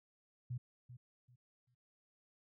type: tone with echo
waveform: sine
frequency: 123.47 Hz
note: B2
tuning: in tune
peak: -38 dBFS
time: 0.5-0.58 s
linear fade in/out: 10 ms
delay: 390 ms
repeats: 3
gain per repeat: -12 dB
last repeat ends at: 1.75 s
effects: none